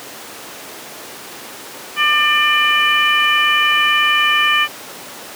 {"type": "harmonic tone", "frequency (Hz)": 597, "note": "D5", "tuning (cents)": 28, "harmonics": [2, 3, 4, 5], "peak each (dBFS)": [-17, -17, -17, -17], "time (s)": [1.96, 4.68], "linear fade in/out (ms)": 50, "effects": ["pink hiss -32 dBFS RMS until 5.35 s", "high-pass 300 Hz 12 dB/octave"]}